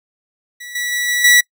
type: tone with level steps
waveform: sawtooth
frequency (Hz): 1948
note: B6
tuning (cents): -24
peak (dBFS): -27 / -16 / -14 / -12 / -4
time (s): 0.6-1.41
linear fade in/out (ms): 10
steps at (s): 0.75 / 0.92 / 1.08 / 1.24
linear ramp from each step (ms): 5
effects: noise-tail reverb RT60 0.1 s tail -24 dB re dry